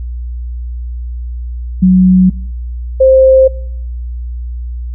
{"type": "tone pair in turn", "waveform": "sine", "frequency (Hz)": [185, 526.1], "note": ["F#3", "C5"], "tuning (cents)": [0, 9], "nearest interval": "octave + tritone", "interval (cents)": 1809, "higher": "second", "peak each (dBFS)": -3, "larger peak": "neither", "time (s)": [[1.82, 2.3], [3, 3.48]], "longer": "neither", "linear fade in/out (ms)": 10, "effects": ["noise-tail reverb RT60 0.8 s tail -25 dB re dry", "added 60 Hz sine -18 dBFS peak until 4.94 s"]}